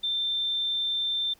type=tone; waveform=sine; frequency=3570 Hz; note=A7; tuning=24 cents sharp; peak=-25 dBFS; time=0.03-1.34 s; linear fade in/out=10 ms; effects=pink hiss -60 dBFS RMS until 1.39 s